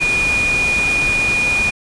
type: tone in noise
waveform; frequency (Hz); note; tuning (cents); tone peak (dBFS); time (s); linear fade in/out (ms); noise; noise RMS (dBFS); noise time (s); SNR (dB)
sine; 2449; D#7; -28; -14; 0-1.71; 20; pink; -24; 0-1.71; +7
effects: resampled to 22050 Hz